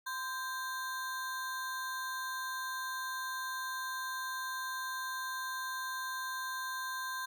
square ring-modulated tone, 1305 Hz, E6, 18 cents flat, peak -34 dBFS, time 0.06-7.26 s, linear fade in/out 10 ms, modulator 275 Hz, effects none

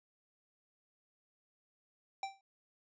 square tone with exponential decay, 781 Hz, G5, 7 cents flat, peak -34 dBFS, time 2.23-2.41 s, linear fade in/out 2 ms, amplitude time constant 37 ms, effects resampled to 16000 Hz

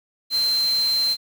sine tone in noise, 4122 Hz, C8, 27 cents flat, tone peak -18 dBFS, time 0.3-1.17 s, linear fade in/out 50 ms, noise white, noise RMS -34 dBFS, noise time 0.3-1.17 s, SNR +13 dB, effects none

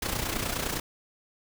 pink noise with amplitude modulation, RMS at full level -28 dBFS, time 0.02-0.8 s, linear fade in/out 5 ms, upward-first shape sine, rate 29.8 Hz, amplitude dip 65%, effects none

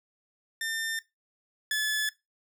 sawtooth tone pair in turn, 1800 / 1722.1 Hz, A6 / A6, +39 / -38 cents, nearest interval minor second, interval 77 cents, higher first, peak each -27 / -22 dBFS, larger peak second, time 0.61-0.99 / 1.71-2.09 s, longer neither, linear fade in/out 2 ms, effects noise-tail reverb RT60 0.2 s tail -19 dB re dry

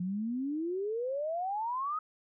sine exponential sweep, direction up, 174.61 to 1283 Hz, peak -31 dBFS, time 0-1.99 s, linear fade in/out 5 ms, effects none

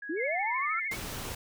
sine tone with pitch glide, 1661.2 to 1770.2 Hz, G#6 to A6, 0 to +10 cents, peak -38 dBFS, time 0.02-0.88 s, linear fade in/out 5 ms, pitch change +110 cents, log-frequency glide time 0.22-0.37 s
sine linear sweep, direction up, 288.1 to 1396.9 Hz, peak -30 dBFS, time 0.09-0.8 s, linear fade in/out 10 ms
sine tone with vibrato, 2151 Hz, C7, 47 cents sharp, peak -31 dBFS, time 0.16-0.97 s, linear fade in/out 50 ms, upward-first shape sine, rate 13 Hz, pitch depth 67 cents each way
pink noise, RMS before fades -38 dBFS, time 0.91-1.35 s, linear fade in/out 5 ms
effects none

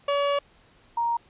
30% pulse / sine tone pair in turn, 568 / 936.3 Hz, C#5 / A#5, +42 / +7 cents, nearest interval major sixth, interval 865 cents, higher second, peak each -19 / -22 dBFS, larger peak first, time 0.08-0.39 / 0.97-1.17 s, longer first, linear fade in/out 5 ms, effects pink hiss -58 dBFS RMS until 1.29 s + resampled to 8000 Hz

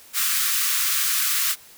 white high-pass noise, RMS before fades -22 dBFS, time 0.13-1.56 s, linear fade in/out 50 ms, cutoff 1100 Hz, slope 96 dB/octave, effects white hiss -48 dBFS RMS until 1.77 s

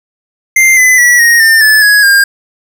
square tone with pitch steps, 2093 / 2016 / 1941.6 / 1870 / 1801.1 / 1734.8 / 1670.8 / 1609.3 Hz, C7 / B6 / B6 / A#6 / A6 / A6 / G#6 / G6, 0 / +35 / -30 / +5 / +40 / -25 / +10 / +45 cents, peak -4 dBFS, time 0.56-2.24 s, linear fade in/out 5 ms, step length 210 ms, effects none

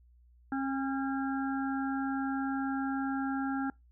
harmonic tone with a mistuned harmonic, 269.8 Hz, C#4, 47 cents flat, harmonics 1 / 3 / 5 / 6, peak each -31 / -38 / -40 / -43 dBFS, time 0.52-3.7 s, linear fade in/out 2 ms, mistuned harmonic 5, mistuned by +31 cents, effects noise-tail reverb RT60 0.2 s tail -25 dB re dry + added 60 Hz sine -58 dBFS peak until 3.91 s

